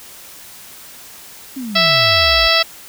sine exponential sweep, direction down, 277.2 to 51.91 Hz, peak -23 dBFS, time 1.56-2.48 s, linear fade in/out 10 ms
harmonic tone, 659.3 Hz, E5, in tune, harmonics 1 / 2 / 3 / 4 / 5 / 6 / 7 / 8, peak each -19 / -19 / -19 / -19 / -19 / -19 / -19 / -19 dBFS, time 1.75-2.63 s, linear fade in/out 10 ms
effects white hiss -38 dBFS RMS until 2.88 s

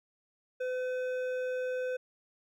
sine tone with hard clipping, 507 Hz, B4, 45 cents sharp, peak -33 dBFS, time 0.6-1.97 s, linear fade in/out 10 ms, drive 9 dB, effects none

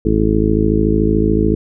harmonic tone with a mistuned harmonic, 53.7 Hz, A1, 41 cents flat, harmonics 1 / 2 / 3 / 4 / 5 / 6 / 7 / 8, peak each -18 / -21 / -21 / -18 / -23 / -17 / -23 / -19 dBFS, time 0.05-1.55 s, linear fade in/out 5 ms, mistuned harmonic 1, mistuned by -15 cents, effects none

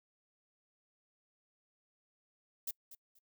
violet noise with echo, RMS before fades -38 dBFS, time 2.67-2.71 s, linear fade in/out 5 ms, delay 240 ms, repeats 2, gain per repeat -14 dB, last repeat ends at 3.19 s, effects noise-tail reverb RT60 0.1 s tail -25 dB re dry

